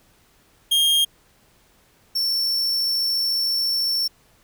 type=tone pair in turn; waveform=45% pulse; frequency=3227 / 5427 Hz; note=G7 / E8; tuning=+50 / +49 cents; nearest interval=major sixth; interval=899 cents; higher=second; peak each=-15 / -20 dBFS; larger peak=first; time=0.71-1.05 / 2.15-4.08 s; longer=second; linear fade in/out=10 ms; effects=pink hiss -58 dBFS RMS until 4.43 s

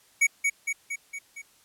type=tone with echo; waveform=square; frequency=2241 Hz; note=C#7; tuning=18 cents sharp; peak=-18 dBFS; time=0.21-0.27 s; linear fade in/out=10 ms; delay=230 ms; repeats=5; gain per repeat=-4 dB; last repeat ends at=1.42 s; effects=white hiss -60 dBFS RMS until 1.64 s + low-pass 12000 Hz 12 dB/octave

